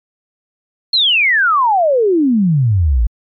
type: exponential sweep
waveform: sine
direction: down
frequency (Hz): 4306 to 51.4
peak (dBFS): -9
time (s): 0.93-3.07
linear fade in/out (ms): 5
effects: MP3 96 kbps